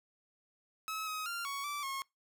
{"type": "tone with pitch steps", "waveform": "sawtooth", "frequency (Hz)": [1289, 1265, 1389, 1115, 1163, 1085], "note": ["E6", "D#6", "F6", "C#6", "D6", "C#6"], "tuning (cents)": [-39, 28, -10, 10, -17, -37], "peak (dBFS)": -33, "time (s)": [0.88, 2.02], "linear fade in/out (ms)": 0, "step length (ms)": 190, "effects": ["noise-tail reverb RT60 0.2 s tail -24 dB re dry"]}